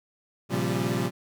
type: chord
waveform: 25% pulse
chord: G half-diminished seventh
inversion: first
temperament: equal with one note detuned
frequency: 116.54 / 135.35 / 174.61 / 196 Hz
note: Bb2 / Db3 / F3 / G3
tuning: 0 / -41 / 0 / 0 cents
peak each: -27 dBFS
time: 0.49-1.11 s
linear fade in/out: 50 ms
effects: none